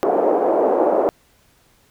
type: band-pass noise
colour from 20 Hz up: white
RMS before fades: -17 dBFS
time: 0.03-1.09 s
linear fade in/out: 0 ms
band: 340 to 680 Hz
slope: 24 dB/octave
effects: pink hiss -57 dBFS RMS until 1.9 s